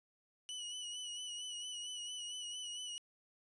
sawtooth tone with vibrato, 2945 Hz, F#7, 9 cents flat, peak -39 dBFS, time 0.49-2.98 s, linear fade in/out 0 ms, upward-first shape sine, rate 4.4 Hz, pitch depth 39 cents each way, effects resampled to 22050 Hz

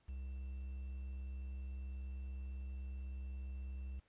triangle tone with quantisation, 65.41 Hz, C2, in tune, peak -40 dBFS, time 0.08-4 s, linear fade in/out 10 ms, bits 11, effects pink hiss -75 dBFS RMS until 4.08 s + resampled to 8000 Hz

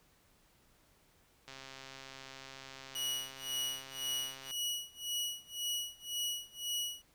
click train, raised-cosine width 0.2 ms, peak -31 dBFS, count 407, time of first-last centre 1.48-4.51 s, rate 134 Hz
sawtooth tone with tremolo, 2919 Hz, F#7, 24 cents flat, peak -30 dBFS, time 2.95-7.02 s, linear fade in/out 5 ms, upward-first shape sine, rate 1.9 Hz, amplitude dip 95%
effects pink hiss -68 dBFS RMS until 7.14 s

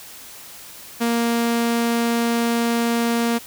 sawtooth tone, 233.7 Hz, A#3, 5 cents sharp, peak -14 dBFS, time 1-3.39 s, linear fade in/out 20 ms, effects white hiss -40 dBFS RMS until 3.46 s

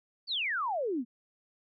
sine exponential sweep, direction down, 4699 to 221.3 Hz, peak -29 dBFS, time 0.27-1.05 s, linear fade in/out 50 ms, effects none

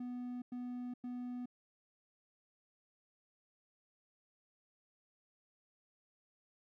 triangle tone bursts, 246.7 Hz, B3, 2 cents flat, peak -38 dBFS, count 3, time 0-1.458 s, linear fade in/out 5 ms, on 420 ms, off 99 ms, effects none

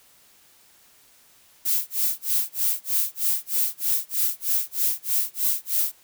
violet noise with tremolo, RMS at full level -21 dBFS, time 1.65-5.92 s, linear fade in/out 10 ms, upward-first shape sine, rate 3.2 Hz, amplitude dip 100%, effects white hiss -56 dBFS RMS until 6.03 s

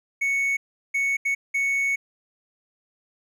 triangle tone bursts at uneven times, 2217 Hz, C#7, in tune, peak -19 dBFS, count 4, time 0.21-0.57 / 0.94-1.17 / 1.25-1.35 / 1.54-1.96 s, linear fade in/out 10 ms, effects none

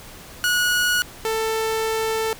sawtooth tone pair in turn, 1458 / 443.6 Hz, F#6 / A4, -26 / +14 cents, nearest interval octave + major sixth, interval 2060 cents, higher first, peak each -14 / -17 dBFS, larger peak first, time 0.44-1.02 / 1.25-2.33 s, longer second, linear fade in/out 0 ms, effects pink hiss -41 dBFS RMS until 2.39 s

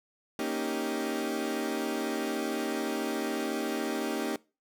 30% pulse chord, Eb dominant seventh, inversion second, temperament equal, 233.1 / 277.2 / 311.1 / 392 Hz, Bb3 / Db4 / Eb4 / G4, 0 / 0 / 0 / 0 cents, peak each -33 dBFS, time 0.39-4.36 s, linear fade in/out 2 ms, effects noise-tail reverb RT60 0.3 s tail -22 dB re dry

